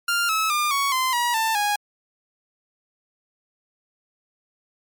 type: tone with pitch steps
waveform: sawtooth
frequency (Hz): 1396.9 / 1295.8 / 1202.1 / 1115.1 / 1034.5 / 959.6 / 890.2 / 825.8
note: F6 / E6 / D6 / C#6 / C6 / A#5 / A5 / G#5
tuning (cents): 0 / -30 / +40 / +10 / -20 / +50 / +20 / -10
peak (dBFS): -16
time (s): 0.08-1.76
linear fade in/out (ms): 5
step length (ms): 210
effects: MP3 96 kbps